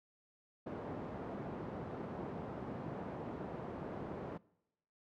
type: band-pass noise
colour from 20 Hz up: pink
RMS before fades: -44 dBFS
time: 0.66-4.38 s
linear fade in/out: 10 ms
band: 140 to 790 Hz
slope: 12 dB/octave
effects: noise-tail reverb RT60 0.9 s tail -24 dB re dry